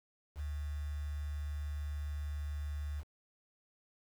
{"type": "tone with quantisation", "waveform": "sine", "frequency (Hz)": 73.42, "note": "D2", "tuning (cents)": 0, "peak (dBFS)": -36, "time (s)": [0.35, 3.04], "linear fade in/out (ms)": 50, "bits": 9, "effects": []}